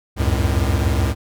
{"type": "tone cluster", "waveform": "square", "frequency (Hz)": [68.8, 85.9, 92.9, 109.6], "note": ["C#2", "F2", "F#2", "A2"], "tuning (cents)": [-12, -28, 7, -6], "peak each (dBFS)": [-20, -24, -23, -24], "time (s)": [0.16, 1.15], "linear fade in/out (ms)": 50, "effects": []}